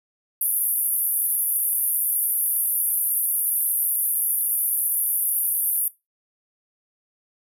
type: band-pass noise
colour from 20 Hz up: white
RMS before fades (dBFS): -23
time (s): 0.41-5.88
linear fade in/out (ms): 2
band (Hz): 9900 to 14000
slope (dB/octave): 96
effects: noise-tail reverb RT60 0.2 s tail -18 dB re dry